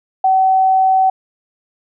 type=tone; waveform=sine; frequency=760 Hz; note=F#5; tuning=46 cents sharp; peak=-9 dBFS; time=0.24-1.1 s; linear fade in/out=5 ms; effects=none